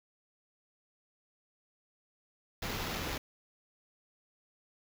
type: noise with sample-and-hold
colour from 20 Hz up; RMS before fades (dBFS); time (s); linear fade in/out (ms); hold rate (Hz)
pink; -37; 2.62-3.18; 5; 8820
effects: none